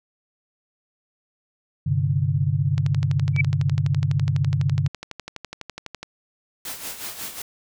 sine chord, G suspended fourth, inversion none, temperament equal, 98 / 130.81 / 146.83 Hz, G2 / C3 / D3, 0 / 0 / 0 cents, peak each -24 / -23 / -22 dBFS, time 1.86-4.88 s, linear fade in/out 10 ms
click train, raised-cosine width 0.2 ms, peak -16 dBFS, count 40, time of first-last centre 2.78-6.03 s, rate 12 Hz
sine tone with exponential growth, 2300 Hz, D7, 37 cents flat, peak -14 dBFS, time 3.33-3.41 s, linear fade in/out 5 ms, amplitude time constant 16 ms
white noise with tremolo, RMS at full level -31 dBFS, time 6.65-7.42 s, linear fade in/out 2 ms, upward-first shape sine, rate 5.5 Hz, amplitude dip 65%
effects none

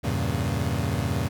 30% pulse chord, E diminished seventh, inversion none, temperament equal, 82.41 / 98 / 116.54 / 138.59 Hz, E2 / G2 / Bb2 / Db3, 0 / 0 / 0 / 0 cents, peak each -27 dBFS, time 0.03-1.29 s, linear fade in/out 20 ms, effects none

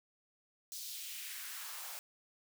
white noise with high-pass filter sweep, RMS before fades -45 dBFS, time 0.72-1.99 s, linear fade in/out 0 ms, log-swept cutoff 5000 to 650 Hz, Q 1.6, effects none

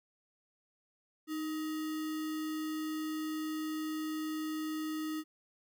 sine tone with sample-and-hold, 311.1 Hz, D#4, in tune, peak -34 dBFS, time 1.27-5.24 s, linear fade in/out 50 ms, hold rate 1575 Hz, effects none

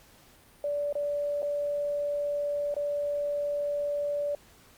sine tone with dropouts, 580 Hz, D5, 22 cents flat, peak -27 dBFS, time 0.64-4.35 s, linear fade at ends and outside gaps 2 ms, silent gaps 0.927-0.953 / 1.421-1.428 / 2.742-2.765 s, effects pink hiss -57 dBFS RMS until 4.77 s + Opus 48 kbps

